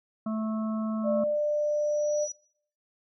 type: harmonic tone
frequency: 218.7 Hz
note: A3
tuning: 10 cents flat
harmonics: 1 / 3 / 5 / 6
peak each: -28 / -38 / -42 / -44 dBFS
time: 0.26-1.24 s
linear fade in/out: 5 ms
type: tone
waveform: sine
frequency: 595 Hz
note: D5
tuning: 22 cents sharp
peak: -24 dBFS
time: 1.03-2.28 s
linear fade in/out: 50 ms
type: tone with exponential growth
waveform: sine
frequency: 5860 Hz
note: F#8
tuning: 18 cents flat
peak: -33 dBFS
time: 1.35-2.32 s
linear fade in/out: 5 ms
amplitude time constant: 210 ms
effects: noise-tail reverb RT60 0.6 s tail -22 dB re dry